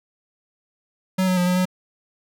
square tone with pitch steps, 187.1 / 184 / 178.3 / 181.1 / 183.6 Hz, F#3 / F#3 / F3 / F#3 / F#3, +20 / -9 / +36 / -37 / -13 cents, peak -18 dBFS, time 1.18-1.655 s, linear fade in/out 10 ms, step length 95 ms, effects none

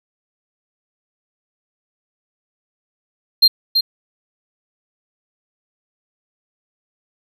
triangle tone with echo, 4186 Hz, C8, in tune, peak -5 dBFS, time 3.42-3.48 s, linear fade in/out 10 ms, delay 330 ms, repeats 1, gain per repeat -6 dB, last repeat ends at 3.81 s, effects none

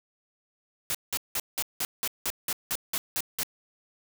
white noise bursts, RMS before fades -29 dBFS, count 12, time 0.9-3.432 s, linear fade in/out 0 ms, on 46 ms, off 180 ms, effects none

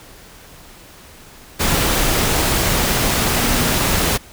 sine tone in noise, 241.6 Hz, B3, 38 cents flat, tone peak -24 dBFS, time 3.39-3.72 s, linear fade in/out 20 ms, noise pink, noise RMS -17 dBFS, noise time 1.59-4.18 s, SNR -10 dB, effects pink hiss -42 dBFS RMS until 4.32 s

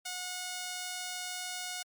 5% pulse tone, 727 Hz, F#5, 31 cents flat, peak -25 dBFS, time 0.05-1.83 s, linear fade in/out 10 ms, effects MP3 96 kbps

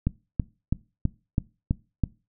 click train, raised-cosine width 5 ms, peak -10 dBFS, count 7, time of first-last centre 0.07-2.037 s, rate 3.05 Hz, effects noise-tail reverb RT60 0.3 s tail -21 dB re dry

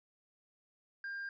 triangle tone with hard clipping, 1600 Hz, G6, 35 cents sharp, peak -38 dBFS, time 1.04-1.29 s, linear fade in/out 2 ms, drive 1 dB, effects resampled to 16000 Hz

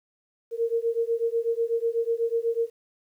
sine beating tone pair, 458 / 466.1 Hz, A#4 / A#4, -31 / 0 cents, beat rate 8.1 Hz, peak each -26 dBFS, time 0.51-2.7 s, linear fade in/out 50 ms, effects 10-bit

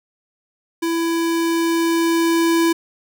square tone with level ramp, 332.8 Hz, E4, 17 cents sharp, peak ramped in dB -19 to -14 dBFS, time 0.82-2.73 s, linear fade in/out 10 ms, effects none

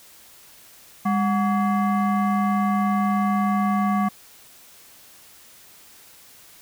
sine tone with frequency modulation, 202.4 Hz, G#3, 44 cents flat, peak -18 dBFS, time 1.05-4.09 s, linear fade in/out 10 ms, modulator 937 Hz, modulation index 0.91, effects white hiss -49 dBFS RMS until 6.61 s

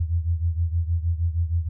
sine beating tone pair, 82.41 / 88.81 Hz, E2 / F2, 0 / +30 cents, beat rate 6.4 Hz, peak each -22 / -26 dBFS, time 0-1.69 s, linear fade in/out 10 ms, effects none

